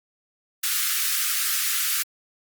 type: high-pass noise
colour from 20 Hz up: white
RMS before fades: -24 dBFS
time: 0.63-2.03 s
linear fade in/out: 10 ms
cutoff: 1200 Hz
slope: 96 dB/octave
effects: Opus 32 kbps